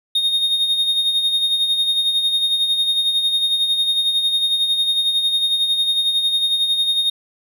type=tone with tremolo; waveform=triangle; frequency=3700 Hz; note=A#7; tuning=14 cents flat; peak=-12 dBFS; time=0.15-7.1 s; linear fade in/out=5 ms; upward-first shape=sine; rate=11 Hz; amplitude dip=50%; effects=none